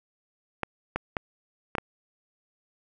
clicks, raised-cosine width 0.5 ms, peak -12 dBFS, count 5, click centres 0.633 / 0.96 / 1.168 / 1.752 / 1.783 s, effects none

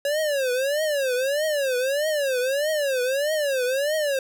square tone with vibrato, 557 Hz, C#5, 8 cents sharp, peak -22 dBFS, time 0.05-4.19 s, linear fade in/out 2 ms, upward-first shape triangle, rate 1.6 Hz, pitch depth 230 cents each way, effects none

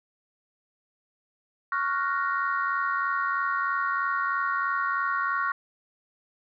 sine chord, Gb major seventh, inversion second, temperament equal, 1108.7 / 1396.9 / 1480 / 1864.7 Hz, Db6 / F6 / Gb6 / Bb6, 0 / 0 / 0 / 0 cents, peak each -27 / -29 / -32 / -33 dBFS, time 1.72-5.52 s, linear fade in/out 2 ms, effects tanh soft clip ceiling -14 dBFS

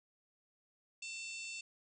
harmonic tone, 893 Hz, A5, 25 cents sharp, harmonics 3 / 4 / 5 / 6 / 7 / 8 / 9, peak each -44 / -55 / -52 / -57 / -59 / -51 / -55 dBFS, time 1.02-1.61 s, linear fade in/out 5 ms, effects none

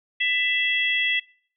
harmonic tone, 664 Hz, E5, 12 cents sharp, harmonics 3 / 4 / 5, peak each -23 / -25 / -26 dBFS, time 0.2-1.2 s, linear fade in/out 10 ms, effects noise-tail reverb RT60 0.6 s tail -25 dB re dry

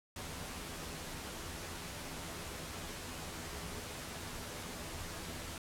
pink noise with comb filter, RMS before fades -44 dBFS, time 0.16-5.58 s, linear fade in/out 2 ms, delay 12 ms, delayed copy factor +0.5, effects low-pass 12000 Hz 12 dB/octave

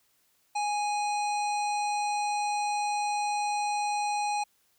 harmonic tone, 829 Hz, G#5, 3 cents flat, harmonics 1 / 3 / 5 / 7 / 9 / 10, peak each -27 / -37 / -41 / -44 / -46 / -47 dBFS, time 0.55-4.44 s, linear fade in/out 10 ms, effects white hiss -69 dBFS RMS until 4.78 s

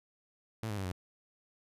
sawtooth tone with pitch steps, 111.3 / 103.85 / 96.89 / 90.4 Hz, A2 / G#2 / G2 / F#2, +20 / 0 / -20 / -40 cents, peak -31 dBFS, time 0.63-0.918 s, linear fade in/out 0 ms, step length 72 ms, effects resampled to 32000 Hz + 12-bit

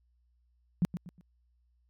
sine tone with echo, 176 Hz, F3, 14 cents sharp, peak -22 dBFS, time 0.82-0.85 s, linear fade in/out 0 ms, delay 120 ms, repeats 3, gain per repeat -10 dB, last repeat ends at 1.21 s, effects added 60 Hz sine -67 dBFS peak until 1.89 s + AAC 64 kbps

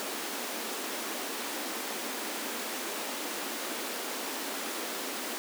pink high-pass noise, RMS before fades -36 dBFS, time 0-5.38 s, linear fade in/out 0 ms, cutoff 230 Hz, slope 48 dB/octave, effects none

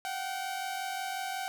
sawtooth tone pair together, 723 / 768.5 Hz, F#5 / G5, -40 / -35 cents, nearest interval minor second, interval 105 cents, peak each -36 / -31 dBFS, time 0.05-1.48 s, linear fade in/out 0 ms, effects none

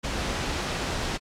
pink noise, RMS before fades -29 dBFS, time 0.03-1.18 s, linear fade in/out 20 ms, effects low-pass 6000 Hz 12 dB/octave + AAC 64 kbps

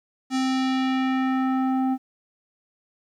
square tone with low-pass filter sweep, 261.6 Hz, C4, in tune, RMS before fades -23 dBFS, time 0.3-1.98 s, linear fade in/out 50 ms, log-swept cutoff 6900 to 730 Hz, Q 1.3, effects 10-bit

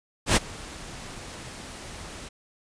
pink noise with ADSR envelope, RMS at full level -17 dBFS, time 0.26-2.29 s, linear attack 100 ms, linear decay 27 ms, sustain -23 dB, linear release 11 ms, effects resampled to 22050 Hz

